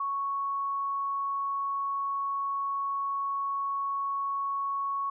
sine tone, 1108.7 Hz, C#6, in tune, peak -28 dBFS, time 0-5.1 s, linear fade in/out 5 ms, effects none

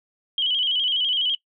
sine tone with vibrato, 3100 Hz, G7, 20 cents flat, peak -19 dBFS, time 0.38-1.35 s, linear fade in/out 2 ms, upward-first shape square, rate 12 Hz, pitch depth 65 cents each way, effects noise-tail reverb RT60 0.1 s tail -22 dB re dry

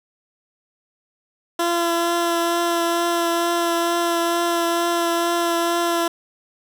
15% pulse tone with vibrato, 340.7 Hz, F4, 43 cents flat, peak -12 dBFS, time 1.59-6.08 s, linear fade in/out 5 ms, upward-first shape triangle, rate 2.2 Hz, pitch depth 15 cents each way, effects none

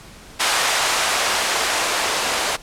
blue noise with band-pass filter sweep, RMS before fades -20 dBFS, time 0.39-2.57 s, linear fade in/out 20 ms, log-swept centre 870 to 550 Hz, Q 0.82, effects pink hiss -42 dBFS RMS until 2.62 s + low-pass 10000 Hz 12 dB/octave

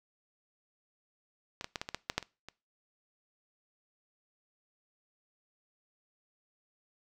clicks, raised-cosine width 0.2 ms, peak -21 / -19 / -17 / -18 / -20 / -16 / -13 / -11 / -27 / -27 dBFS, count 10, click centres 1.611 / 1.644 / 1.758 / 1.815 / 1.889 / 1.946 / 2.099 / 2.18 / 2.227 / 2.486 s, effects noise-tail reverb RT60 0.3 s tail -22 dB re dry

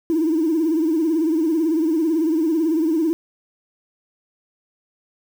sine tone with vibrato, 321.2 Hz, E4, 45 cents flat, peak -15 dBFS, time 0.1-3.13 s, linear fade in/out 0 ms, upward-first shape sine, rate 18 Hz, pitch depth 100 cents each way, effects tanh soft clip ceiling -12 dBFS + 7-bit

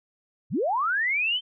sine linear sweep, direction up, 82.9 to 3136 Hz, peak -22 dBFS, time 0.5-1.41 s, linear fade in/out 50 ms, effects none

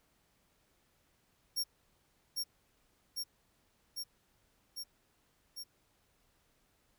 sawtooth tone with echo, 5540 Hz, F8, 15 cents flat, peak -29 dBFS, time 1.56-1.64 s, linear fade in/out 20 ms, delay 800 ms, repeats 5, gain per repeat -2 dB, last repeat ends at 5.64 s, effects pink hiss -73 dBFS RMS until 6.98 s

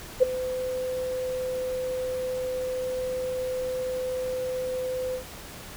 sine tone with ADSR envelope, 510 Hz, C5, 44 cents flat, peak -11 dBFS, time 0.2-5.24 s, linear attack 27 ms, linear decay 10 ms, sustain -16 dB, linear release 98 ms, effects pink hiss -42 dBFS RMS until 5.76 s

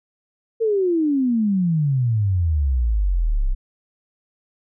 sine exponential sweep, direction down, 462.5 to 30.56 Hz, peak -16 dBFS, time 0.6-3.55 s, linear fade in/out 20 ms, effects none

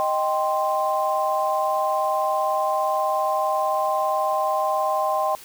sine chord, C minor, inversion first, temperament equal, 622.3 / 784 / 1046.5 Hz, Eb5 / G5 / C6, 0 / 0 / 0 cents, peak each -24 dBFS, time 0-5.35 s, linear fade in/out 0 ms, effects white hiss -44 dBFS RMS until 5.44 s

